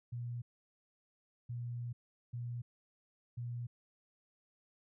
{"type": "tone bursts at uneven times", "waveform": "sine", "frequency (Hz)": 120.2, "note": "B2", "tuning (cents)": -46, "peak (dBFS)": -38, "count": 4, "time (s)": [[0.12, 0.42], [1.49, 1.93], [2.33, 2.62], [3.37, 3.67]], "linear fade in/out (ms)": 10, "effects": []}